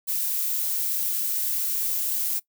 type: noise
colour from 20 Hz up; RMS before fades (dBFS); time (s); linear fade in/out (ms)
violet; -26; 0.07-2.4; 20
effects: noise-tail reverb RT60 0.1 s tail -20 dB re dry